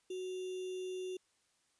sine tone with sample-and-hold, 370 Hz, F#4, in tune, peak -38 dBFS, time 0.1-1.17 s, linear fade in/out 5 ms, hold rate 3150 Hz, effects white hiss -75 dBFS RMS until 1.79 s + resampled to 22050 Hz

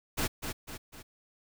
pink noise with echo, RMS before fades -30 dBFS, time 0.17-0.28 s, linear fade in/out 20 ms, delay 250 ms, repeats 3, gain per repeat -6 dB, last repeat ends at 1.03 s, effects none

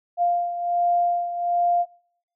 sine beating tone pair, 698.5 / 699.8 Hz, F5 / F5, 0 / +3 cents, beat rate 1.3 Hz, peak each -20 / -26 dBFS, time 0.17-1.86 s, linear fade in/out 50 ms, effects noise-tail reverb RT60 0.7 s tail -25 dB re dry

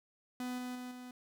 45% pulse tone with level steps, 249.6 Hz, B3, 19 cents sharp, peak -37 / -39 / -42 / -46 dBFS, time 0.4-1.11 s, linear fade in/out 2 ms, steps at 0.58 / 0.75 / 0.91 s, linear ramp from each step 5 ms, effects none

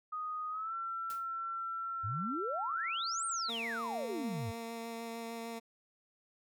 sine tone with pitch glide, 1244.5 to 1349.3 Hz, D#6 to E6, 0 to +40 cents, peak -36 dBFS, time 0.12-3.5 s, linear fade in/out 10 ms, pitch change +140 cents, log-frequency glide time 0.5-0.74 s
white noise with exponential decay, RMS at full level -47 dBFS, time 1.1-1.29 s, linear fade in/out 1 ms, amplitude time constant 41 ms
sine exponential two-way sweep, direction up then down, 91 to 9100 to 91 Hz, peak -36 dBFS, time 2.03-4.52 s, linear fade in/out 20 ms, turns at 3.26 s
15% pulse tone with vibrato, 230 Hz, A#3, 23 cents flat, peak -34 dBFS, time 3.48-5.6 s, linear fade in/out 20 ms, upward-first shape sine, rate 6.6 Hz, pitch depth 12 cents each way
effects none

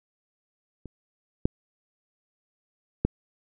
clicks, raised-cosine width 3 ms, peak -27 / -8 / -8 dBFS, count 3, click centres 0.857 / 1.455 / 3.05 s, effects none

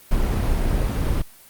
brown noise, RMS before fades -20 dBFS, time 0.11-1.22 s, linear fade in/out 5 ms, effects white hiss -48 dBFS RMS until 1.49 s + Opus 32 kbps

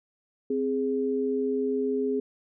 sine tone pair together, 261.6 / 415.3 Hz, C4 / G#4, 0 / 0 cents, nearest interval minor sixth, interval 800 cents, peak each -28 / -26 dBFS, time 0.5-2.2 s, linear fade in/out 5 ms, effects none

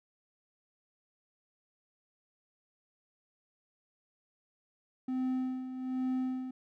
triangle tone with tremolo, 257.4 Hz, C4, 28 cents flat, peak -27 dBFS, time 5.08-6.51 s, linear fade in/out 5 ms, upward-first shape sine, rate 1.2 Hz, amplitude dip 65%, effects none

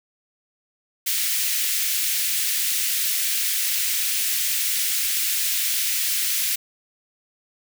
white high-pass noise, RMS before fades -23 dBFS, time 1.06-6.56 s, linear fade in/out 10 ms, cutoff 1900 Hz, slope 24 dB/octave, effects none

